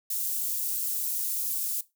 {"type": "high-pass noise", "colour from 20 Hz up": "white", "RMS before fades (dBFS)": -30, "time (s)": [0.1, 1.81], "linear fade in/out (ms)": 5, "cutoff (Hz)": 9100, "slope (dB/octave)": 12, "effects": ["noise-tail reverb RT60 0.2 s tail -17 dB re dry"]}